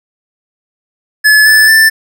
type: tone with pitch steps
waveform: square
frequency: 1716 / 1743 / 1770.4 Hz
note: A6 / A6 / A6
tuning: -44 / -17 / +10 cents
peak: -4 dBFS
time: 1.24-1.9 s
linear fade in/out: 20 ms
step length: 220 ms
effects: none